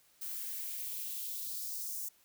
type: noise with high-pass filter sweep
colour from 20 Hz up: violet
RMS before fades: -40 dBFS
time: 0.21-2.09 s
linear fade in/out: 10 ms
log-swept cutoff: 1300 to 6700 Hz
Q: 1.8
effects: white hiss -67 dBFS RMS until 2.24 s